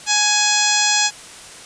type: harmonic tone with a mistuned harmonic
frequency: 840 Hz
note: G#5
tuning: 19 cents sharp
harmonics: 1 / 2 / 3 / 4 / 5 / 6 / 7 / 8 / 9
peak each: -23 / -23 / -23 / -23 / -23 / -23 / -23 / -23 / -23 dBFS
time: 0.06-1.11 s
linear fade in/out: 50 ms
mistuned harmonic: 2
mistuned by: -20 cents
effects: white hiss -38 dBFS RMS until 1.65 s + resampled to 22050 Hz